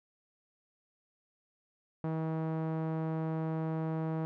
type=tone with low-pass filter; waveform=sawtooth; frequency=160 Hz; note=D#3; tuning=49 cents sharp; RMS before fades=-34 dBFS; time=2.04-4.25 s; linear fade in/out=0 ms; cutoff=970 Hz; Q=0.87; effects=none